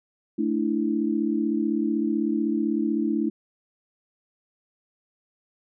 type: chord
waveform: sine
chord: A suspended fourth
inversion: none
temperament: equal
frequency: 220 / 293.7 / 329.6 Hz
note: A3 / D4 / E4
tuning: 0 / 0 / 0 cents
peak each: -26 dBFS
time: 0.38-3.3 s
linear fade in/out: 10 ms
effects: none